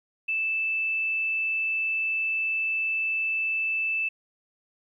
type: tone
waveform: sine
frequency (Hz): 2637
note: E7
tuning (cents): 0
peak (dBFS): -24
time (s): 0.28-4.09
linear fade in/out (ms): 10
effects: 11-bit